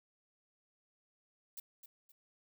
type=noise with echo; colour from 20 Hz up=violet; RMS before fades=-45 dBFS; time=1.57-1.6 s; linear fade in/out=5 ms; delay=260 ms; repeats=2; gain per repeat=-9 dB; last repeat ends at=2.12 s; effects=none